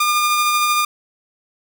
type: tone with tremolo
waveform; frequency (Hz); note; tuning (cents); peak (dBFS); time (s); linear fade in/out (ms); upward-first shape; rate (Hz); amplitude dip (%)
sawtooth; 1208; D6; +48; -10; 0-0.85; 5; sine; 13; 25
effects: none